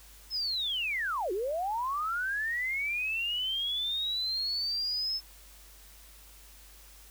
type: linear two-way sweep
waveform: sine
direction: down then up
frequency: 5274 to 349.2 to 5274 Hz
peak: -29 dBFS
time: 0.3-5.21 s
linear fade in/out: 50 ms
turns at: 1.32 s
effects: added 50 Hz sine -54 dBFS peak until 7.1 s + white hiss -55 dBFS RMS until 7.1 s